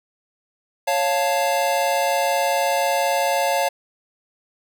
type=chord; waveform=square; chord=Db augmented; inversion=none; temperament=equal; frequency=554.4 / 698.5 / 880 Hz; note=Db5 / F5 / A5; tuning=0 / 0 / 0 cents; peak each=-23 / -23 / -24 dBFS; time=0.87-3.69 s; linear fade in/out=10 ms; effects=none